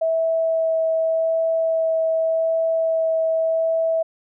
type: tone with vibrato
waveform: sine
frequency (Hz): 650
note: E5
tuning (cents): -24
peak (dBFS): -17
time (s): 0.01-4.03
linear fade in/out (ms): 10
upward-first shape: sine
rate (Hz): 0.86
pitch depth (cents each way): 8
effects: none